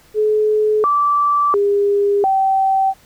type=tone with pitch steps; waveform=sine; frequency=427.4 / 1163 / 404.8 / 772 Hz; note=G#4 / D6 / G#4 / G5; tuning=+50 / -17 / -44 / -27 cents; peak=-12 dBFS; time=0.14-2.94 s; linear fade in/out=50 ms; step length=700 ms; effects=pink hiss -50 dBFS RMS until 3.05 s